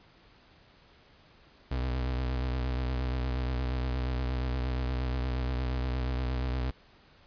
35% pulse tone with vibrato, 63.2 Hz, B1, 41 cents sharp, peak -27 dBFS, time 1.71-6.71 s, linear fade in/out 5 ms, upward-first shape sine, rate 8.5 Hz, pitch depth 52 cents each way, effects pink hiss -59 dBFS RMS until 7.26 s + resampled to 11025 Hz

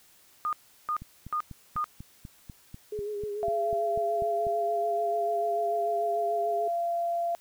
sine tone bursts, 1223 Hz, D#6, 30 cents flat, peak -26 dBFS, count 4, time 0.45-1.842 s, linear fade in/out 0 ms, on 78 ms, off 360 ms
click train, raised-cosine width 5 ms, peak -29 dBFS, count 15, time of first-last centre 1.02-4.468 s, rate 4.06 Hz
sine tone with vibrato, 415.3 Hz, G#4, in tune, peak -31 dBFS, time 2.92-6.68 s, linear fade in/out 5 ms, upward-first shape sine, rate 6.8 Hz, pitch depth 40 cents each way
sine tone with pitch glide, 679 to 685.7 Hz, F5 to F5, -49 to -32 cents, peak -26 dBFS, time 3.43-7.35 s, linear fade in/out 0 ms, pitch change +17 cents, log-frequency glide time 3.87-4.83 s
effects white hiss -59 dBFS RMS until 7.4 s

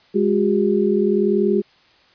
sine tone cluster, 206.1 / 362.9 / 403.6 Hz, G#3 / F#4 / G#4, -13 / -34 / -49 cents, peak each -19 dBFS, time 0.14-1.62 s, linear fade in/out 20 ms, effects white hiss -54 dBFS RMS until 2.14 s + resampled to 11025 Hz

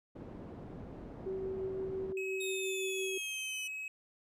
white low-pass noise, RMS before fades -47 dBFS, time 0.15-2.13 s, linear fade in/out 10 ms, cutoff 360 Hz, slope 12 dB/octave
sine tone with tremolo, 381.3 Hz, G4, 48 cents flat, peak -34 dBFS, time 1.26-3.18 s, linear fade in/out 5 ms, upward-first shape triangle, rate 5.8 Hz, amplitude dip 30%
triangle tone, 2557 Hz, D#7, 47 cents sharp, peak -37 dBFS, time 2.17-3.88 s, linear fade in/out 2 ms
20% pulse linear sweep, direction down, 3729 to 2960 Hz, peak -35 dBFS, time 2.4-3.68 s, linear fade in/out 10 ms
effects none

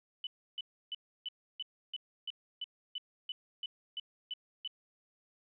sine tone bursts, 2993 Hz, F#7, 19 cents sharp, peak -36 dBFS, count 14, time 0.24-4.676 s, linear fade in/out 2 ms, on 29 ms, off 310 ms, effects 13-bit

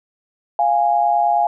sine tone pair together, 697 / 826.5 Hz, F5 / G#5, -4 / -9 cents, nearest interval minor third, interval 295 cents, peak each -16 dBFS, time 0.59-1.47 s, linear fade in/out 2 ms, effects none

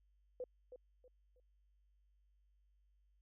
sine tone with echo, 502 Hz, B4, 28 cents sharp, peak -40 dBFS, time 0.4-0.44 s, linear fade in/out 2 ms, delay 320 ms, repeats 3, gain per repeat -10 dB, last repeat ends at 1.4 s, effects added 50 Hz sine -70 dBFS peak until 3.21 s

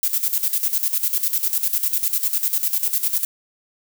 violet noise with tremolo, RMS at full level -19 dBFS, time 0.03-3.25 s, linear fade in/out 2 ms, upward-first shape square, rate 10 Hz, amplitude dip 70%, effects none

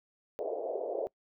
pink band-pass noise, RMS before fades -35 dBFS, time 0.39-1.07 s, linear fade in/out 0 ms, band 400 to 670 Hz, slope 48 dB/octave, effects noise-tail reverb RT60 0.1 s tail -22 dB re dry

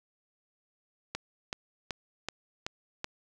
click train, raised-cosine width 0.2 ms, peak -16 dBFS, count 6, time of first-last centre 1.15-3.044 s, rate 2.64 Hz, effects none

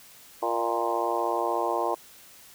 harmonic tone with a mistuned harmonic, 116.4 Hz, A#2, 2 cents flat, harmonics 3 / 4 / 5 / 6 / 7 / 8 / 9, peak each -32 / -32 / -32 / -32 / -32 / -32 / -32 dBFS, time 0.42-1.95 s, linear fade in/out 10 ms, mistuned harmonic 5, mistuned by +39 cents, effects white hiss -51 dBFS RMS until 2.54 s

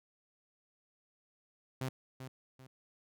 sawtooth tone with echo, 130.4 Hz, C3, 5 cents flat, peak -31 dBFS, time 1.81-1.89 s, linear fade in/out 5 ms, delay 390 ms, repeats 2, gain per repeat -9 dB, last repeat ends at 2.67 s, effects none

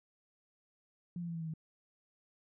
sine tone with pitch steps, 174.61 / 171.21 / 167.88 / 164.62 / 161.42 / 158.28 Hz, F3 / F3 / E3 / E3 / E3 / D#3, 0 / -34 / +32 / -2 / -36 / +30 cents, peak -37 dBFS, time 1.16-1.538 s, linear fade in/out 2 ms, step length 63 ms, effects none

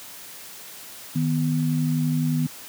sine tone pair together, 155.51 / 247.2 Hz, D#3 / B3, -1 / +2 cents, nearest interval minor sixth, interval 803 cents, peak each -21 / -24 dBFS, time 1.15-2.47 s, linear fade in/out 10 ms, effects white hiss -41 dBFS RMS until 2.68 s + high-pass 100 Hz 12 dB/octave

